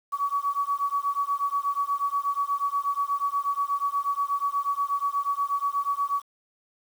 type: beating tone pair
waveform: sine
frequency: 1129 / 1137.3 Hz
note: C#6 / C#6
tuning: +31 / +44 cents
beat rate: 8.3 Hz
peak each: -27 dBFS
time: 0.12-6.22 s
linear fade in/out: 20 ms
effects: 8-bit